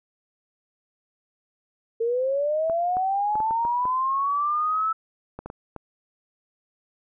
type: linear sweep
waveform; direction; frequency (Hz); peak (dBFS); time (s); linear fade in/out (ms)
sine; up; 450.1 to 1318.5; -21; 2-4.93; 10
type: clicks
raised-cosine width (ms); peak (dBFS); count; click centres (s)
1; -21; 11; 2.698 / 2.969 / 3.355 / 3.403 / 3.509 / 3.651 / 3.854 / 5.39 / 5.46 / 5.501 / 5.763
effects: none